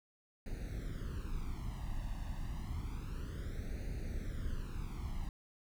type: noise with flanger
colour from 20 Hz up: brown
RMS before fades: -40 dBFS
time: 0.46-5.29 s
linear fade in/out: 2 ms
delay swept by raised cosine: 0.46 to 1.1 ms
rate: 0.29 Hz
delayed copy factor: +0.85
effects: none